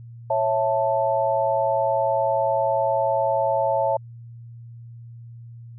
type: chord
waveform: sine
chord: A major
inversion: first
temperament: just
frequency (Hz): 550 / 660 / 880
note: C#5 / E5 / A5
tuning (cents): -14 / +2 / 0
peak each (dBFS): -23 / -23 / -23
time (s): 0.3-3.97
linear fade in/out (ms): 5
effects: added 117 Hz sine -38 dBFS peak until 5.78 s